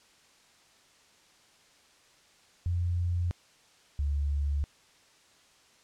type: tone pair in turn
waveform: sine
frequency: 87.4 / 71.64 Hz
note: F2 / D2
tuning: +2 / -42 cents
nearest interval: minor third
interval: 344 cents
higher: first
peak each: -26 dBFS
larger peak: neither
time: 2.66-3.31 / 3.99-4.64 s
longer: neither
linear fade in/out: 0 ms
effects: white hiss -61 dBFS RMS until 5.83 s + low-pass 7000 Hz 12 dB/octave